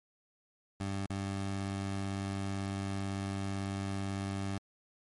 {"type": "tone with dropouts", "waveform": "20% pulse", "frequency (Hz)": 98, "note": "G2", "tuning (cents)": 0, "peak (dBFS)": -29, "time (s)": [0.8, 4.58], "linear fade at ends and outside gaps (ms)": 5, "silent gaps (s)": [1.062, 1.098], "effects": ["MP3 48 kbps"]}